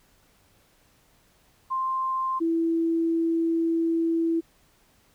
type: tone pair in turn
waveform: sine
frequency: 1049 / 330.4 Hz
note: C6 / E4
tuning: +4 / +4 cents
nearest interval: octave + minor sixth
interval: 2000 cents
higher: first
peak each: -24 / -21 dBFS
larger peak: second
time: 1.7-2.4 / 2.4-4.41 s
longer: second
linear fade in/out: 20 ms
effects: pink hiss -62 dBFS RMS until 5.14 s